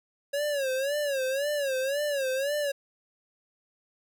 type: tone with vibrato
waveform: square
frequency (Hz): 554.4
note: C#5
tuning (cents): 0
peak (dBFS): -27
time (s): 0.33-2.72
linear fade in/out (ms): 10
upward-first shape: sine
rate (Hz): 1.9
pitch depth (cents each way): 120
effects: none